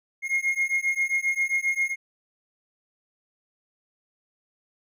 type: beating tone pair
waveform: triangle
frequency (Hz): 2142 / 2149.5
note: C7 / C7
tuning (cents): +40 / +46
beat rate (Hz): 7.5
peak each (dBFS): -24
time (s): 0.22-1.96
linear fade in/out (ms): 50
effects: none